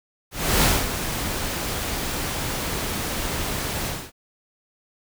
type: noise with ADSR envelope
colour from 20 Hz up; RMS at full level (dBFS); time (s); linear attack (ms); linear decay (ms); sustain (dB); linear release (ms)
pink; -17; 0.31-4.12; 320; 220; -10; 250
effects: none